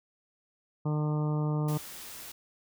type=harmonic tone; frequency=151 Hz; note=D3; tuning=48 cents sharp; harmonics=1 / 2 / 3 / 4 / 5 / 6 / 7 / 8; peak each=-27 / -36 / -39 / -43 / -46 / -44 / -47 / -46 dBFS; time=0.85-1.78 s; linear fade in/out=10 ms
type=noise; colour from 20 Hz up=white; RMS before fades=-44 dBFS; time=1.68-2.32 s; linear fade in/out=5 ms
effects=none